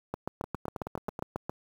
two click trains, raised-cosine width 1 ms, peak -18 / -21 dBFS, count 11 / 8, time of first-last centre 0.14-1.495 / 0.44-1.191 s, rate 7.38 / 9.32 Hz, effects high-pass 60 Hz 12 dB/octave + 8-bit

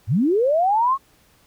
sine linear sweep, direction up, 83 to 1114 Hz, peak -15 dBFS, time 0.07-0.98 s, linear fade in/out 50 ms, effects pink hiss -57 dBFS RMS until 1.46 s

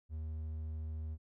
triangle tone, 78.4 Hz, D#2, 14 cents sharp, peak -36 dBFS, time 0.09-1.18 s, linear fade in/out 50 ms, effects none

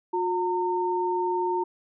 sine tone pair together, 359.1 / 913 Hz, F4 / A#5, +48 / -36 cents, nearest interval octave + major third, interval 1616 cents, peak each -26 dBFS, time 0.13-1.64 s, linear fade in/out 10 ms, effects none

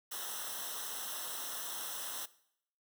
white noise with comb filter, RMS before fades -41 dBFS, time 0.11-2.26 s, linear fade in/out 10 ms, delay 0.43 ms, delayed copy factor -0.95, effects noise-tail reverb RT60 0.7 s tail -19 dB re dry

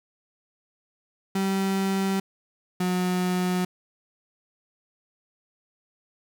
35% pulse tone pair in turn, 193.4 / 181.58 Hz, G3 / F#3, -23 / -32 cents, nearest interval minor second, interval 109 cents, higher first, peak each -21 dBFS, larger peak neither, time 1.35-2.2 / 2.8-3.65 s, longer neither, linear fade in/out 5 ms, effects none

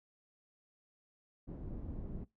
pink low-pass noise, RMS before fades -43 dBFS, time 1.47-2.25 s, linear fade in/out 20 ms, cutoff 300 Hz, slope 12 dB/octave, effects noise-tail reverb RT60 0.2 s tail -22 dB re dry

